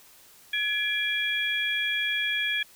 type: tone cluster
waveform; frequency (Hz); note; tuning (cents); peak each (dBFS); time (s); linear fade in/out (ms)
sine; 1694 / 2371 / 3324; G#6 / D7 / G#7; +34 / +16 / +1; -29; 0.53-2.63; 5
effects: white hiss -54 dBFS RMS until 2.75 s